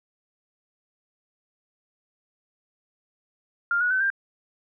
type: tone with pitch steps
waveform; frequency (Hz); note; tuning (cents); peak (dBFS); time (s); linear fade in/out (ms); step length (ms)
sine; 1400 / 1460.3 / 1523.2 / 1588.8; F6 / F#6 / F#6 / G6; +4 / -23 / +50 / +23; -20; 3.71-4.102; 2; 98
effects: none